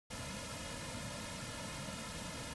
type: noise with comb filter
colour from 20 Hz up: pink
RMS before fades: -44 dBFS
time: 0.1-2.54 s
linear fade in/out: 10 ms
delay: 2.6 ms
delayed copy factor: -1
effects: resampled to 24000 Hz